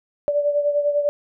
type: beating tone pair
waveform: sine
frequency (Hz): 581 / 591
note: D5 / D5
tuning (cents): -19 / +11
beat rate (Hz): 10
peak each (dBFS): -18 / -25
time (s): 0.28-1.09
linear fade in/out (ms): 0
effects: none